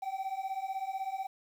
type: beating tone pair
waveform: triangle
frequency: 760 / 776 Hz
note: F#5 / G5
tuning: +46 / -18 cents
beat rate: 16 Hz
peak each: -36 / -34 dBFS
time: 0.02-1.27 s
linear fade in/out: 10 ms
effects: 10-bit